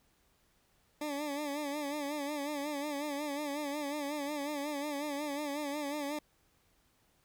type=tone with vibrato; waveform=20% pulse; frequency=290.5 Hz; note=D4; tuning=19 cents flat; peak=-30 dBFS; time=1.01-6.19 s; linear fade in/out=5 ms; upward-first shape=sine; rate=5.5 Hz; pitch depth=72 cents each way; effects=pink hiss -71 dBFS RMS until 7.24 s